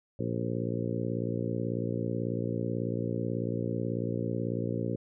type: harmonic tone with a mistuned harmonic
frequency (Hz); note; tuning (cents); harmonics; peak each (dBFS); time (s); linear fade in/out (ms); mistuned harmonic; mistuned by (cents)
58.2; A#1; -2; 2 / 3 / 4 / 5 / 6 / 7 / 8 / 9; -34 / -36 / -37 / -38 / -39 / -39 / -40 / -41; 0.19-4.96; 5; 9; +19
effects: none